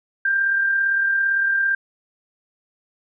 sine tone with amplitude modulation, 1587 Hz, G6, 21 cents sharp, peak -15 dBFS, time 0.25-1.75 s, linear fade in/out 5 ms, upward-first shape sine, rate 37.7 Hz, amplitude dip 35%, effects none

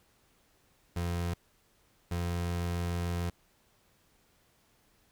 30% pulse tone pair in turn, 86.5 / 86.81 Hz, F2 / F2, -16 / -10 cents, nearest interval unison, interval 6 cents, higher second, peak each -28 dBFS, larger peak neither, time 0.96-1.34 / 2.11-3.3 s, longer second, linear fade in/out 5 ms, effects pink hiss -68 dBFS RMS until 5.11 s

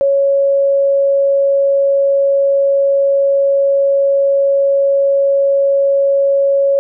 sine tone, 554.4 Hz, C#5, in tune, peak -9 dBFS, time 0.01-6.79 s, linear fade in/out 0 ms, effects none

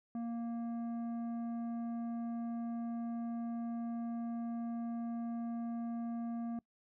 triangle tone with tanh clipping, 233.1 Hz, A#3, in tune, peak -38 dBFS, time 0.15-6.59 s, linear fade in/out 2 ms, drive 13 dB, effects noise-tail reverb RT60 0.1 s tail -24 dB re dry

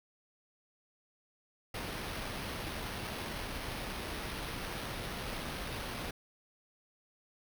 pink noise with sample-and-hold, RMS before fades -40 dBFS, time 1.74-6.11 s, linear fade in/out 5 ms, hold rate 7350 Hz, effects none

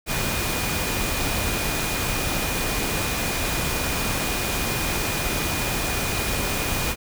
sine tone in noise, 2447 Hz, D#7, 29 cents flat, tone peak -33 dBFS, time 0.06-6.96 s, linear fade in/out 50 ms, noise pink, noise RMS -25 dBFS, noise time 0.06-6.96 s, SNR -11 dB, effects none

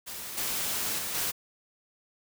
white noise with level steps, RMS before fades -39 / -31 / -34 / -30 dBFS, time 0.06-1.32 s, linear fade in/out 20 ms, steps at 0.37 / 0.98 / 1.14 s, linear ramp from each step 10 ms, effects none

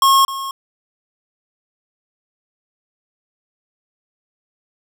square tone with echo, 1085 Hz, C#6, 37 cents flat, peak -10 dBFS, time 0.02-0.25 s, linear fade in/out 2 ms, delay 260 ms, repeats 1, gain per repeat -14 dB, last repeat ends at 0.51 s, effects none

